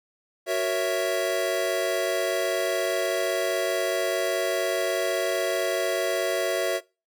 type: chord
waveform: square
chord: F# dominant seventh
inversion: none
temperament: equal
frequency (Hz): 370 / 466.2 / 554.4 / 659.3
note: F#4 / A#4 / C#5 / E5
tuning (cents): 0 / 0 / 0 / 0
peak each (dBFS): -30 / -33 / -30 / -27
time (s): 0.46-6.81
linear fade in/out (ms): 50
effects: noise-tail reverb RT60 0.3 s tail -23 dB re dry

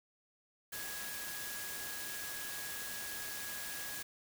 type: tone in noise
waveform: sine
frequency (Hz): 1661.2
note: G#6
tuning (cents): 0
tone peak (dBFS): -47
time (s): 0.72-4.03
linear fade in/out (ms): 10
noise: white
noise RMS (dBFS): -43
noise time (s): 0.72-4.03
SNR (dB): -7
effects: none

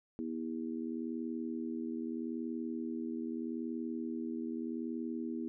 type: harmonic tone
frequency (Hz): 80.8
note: E2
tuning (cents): -34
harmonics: 3 / 4 / 5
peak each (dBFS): -38 / -40 / -46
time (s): 0.19-5.48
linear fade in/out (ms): 0
effects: none

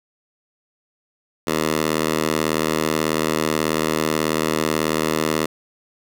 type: tone with high-pass filter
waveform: 10% pulse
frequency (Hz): 78.3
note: D#2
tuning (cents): +11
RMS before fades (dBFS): -21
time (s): 1.47-5.46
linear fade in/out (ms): 5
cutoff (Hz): 260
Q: 0.63
effects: none

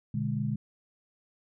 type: chord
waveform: sine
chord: G# diminished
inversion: first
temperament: equal with one note detuned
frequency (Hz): 121.14 / 146.83 / 207.7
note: B2 / D3 / G#3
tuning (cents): -33 / 0 / 0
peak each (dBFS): -32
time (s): 0.14-0.56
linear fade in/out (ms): 5
effects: none

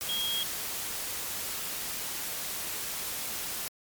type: tone in noise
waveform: sine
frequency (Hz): 3267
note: G#7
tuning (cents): -29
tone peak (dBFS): -29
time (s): 0.09-0.43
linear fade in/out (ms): 0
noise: white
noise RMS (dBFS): -35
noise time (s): 0.01-3.68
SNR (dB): +3
effects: MP3 96 kbps

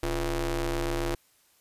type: ring-modulated tone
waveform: sawtooth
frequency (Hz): 155.4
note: D#3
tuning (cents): -2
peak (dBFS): -20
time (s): 0.03-1.15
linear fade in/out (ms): 2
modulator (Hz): 189
effects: white hiss -64 dBFS RMS until 1.6 s + resampled to 32000 Hz

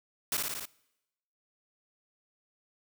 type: noise with echo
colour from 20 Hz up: white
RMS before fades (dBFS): -30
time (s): 0.32-0.37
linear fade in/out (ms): 2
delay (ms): 57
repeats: 5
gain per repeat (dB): -2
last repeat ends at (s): 0.655
effects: noise-tail reverb RT60 0.9 s tail -23 dB re dry

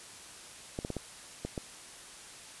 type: clicks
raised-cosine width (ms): 2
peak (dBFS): -21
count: 6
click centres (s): 0.789 / 0.849 / 0.903 / 0.967 / 1.45 / 1.578
effects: white hiss -49 dBFS RMS until 2.6 s + resampled to 24000 Hz

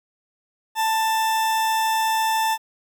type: tone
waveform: 40% pulse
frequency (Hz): 886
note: A5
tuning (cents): +12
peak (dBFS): -18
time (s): 0.75-2.58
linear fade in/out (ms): 50
effects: 9-bit

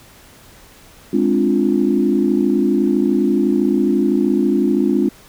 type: chord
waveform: sine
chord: D half-diminished seventh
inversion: second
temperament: equal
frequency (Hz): 207.7 / 261.6 / 293.7 / 349.2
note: Ab3 / C4 / D4 / F4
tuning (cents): 0 / 0 / 0 / 0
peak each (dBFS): -18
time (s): 1.13-5.09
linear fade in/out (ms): 5
effects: tanh soft clip ceiling -2 dBFS + pink hiss -45 dBFS RMS until 5.28 s

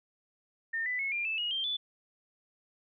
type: tone with pitch steps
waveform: sine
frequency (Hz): 1818 / 1994 / 2187 / 2399 / 2631 / 2886 / 3165 / 3472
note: A#6 / B6 / C#7 / D7 / E7 / F#7 / G7 / A7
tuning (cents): -44 / +16 / -24 / +36 / -4 / -44 / +16 / -24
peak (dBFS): -30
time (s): 0.73-1.77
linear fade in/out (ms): 10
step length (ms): 130
effects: none

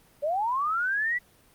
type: linear sweep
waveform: sine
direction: up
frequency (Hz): 554.4 to 1987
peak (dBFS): -24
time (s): 0.22-1.19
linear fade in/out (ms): 20
effects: pink hiss -59 dBFS RMS until 1.54 s + Opus 32 kbps

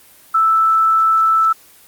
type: tone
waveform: sine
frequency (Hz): 1318.5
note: E6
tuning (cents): 0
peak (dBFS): -10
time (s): 0.34-1.53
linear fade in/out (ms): 10
effects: white hiss -46 dBFS RMS until 1.87 s + Opus 24 kbps

